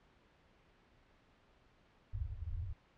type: low-pass noise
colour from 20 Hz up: white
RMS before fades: -41 dBFS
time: 2.13-2.73 s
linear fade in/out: 5 ms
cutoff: 110 Hz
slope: 96 dB/octave
effects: pink hiss -68 dBFS RMS until 2.97 s + low-pass 3000 Hz 12 dB/octave